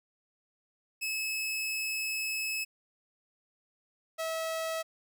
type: tone pair in turn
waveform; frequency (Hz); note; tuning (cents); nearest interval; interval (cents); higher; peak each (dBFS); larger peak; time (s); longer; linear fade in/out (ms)
sawtooth; 2590 / 647.5; E7 / E5; -31 / -31; 2 octaves; 2400; first; -28; neither; 1.01-2.65 / 4.18-4.83; first; 20
effects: none